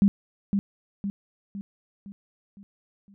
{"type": "tone with echo", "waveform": "sine", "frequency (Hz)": 199.5, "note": "G3", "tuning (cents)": 31, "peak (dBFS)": -14, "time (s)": [0.02, 0.08], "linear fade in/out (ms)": 0, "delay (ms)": 510, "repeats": 6, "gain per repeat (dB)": -6, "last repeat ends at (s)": 3.14, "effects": []}